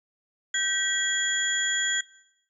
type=tone cluster; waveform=sine; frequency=1563 / 1927 / 3300 / 7000 Hz; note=G6 / B6 / G#7 / A8; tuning=-6 / -43 / -12 / -10 cents; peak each=-29 dBFS; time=0.54-2.01 s; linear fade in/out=5 ms; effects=noise-tail reverb RT60 0.8 s tail -20 dB re dry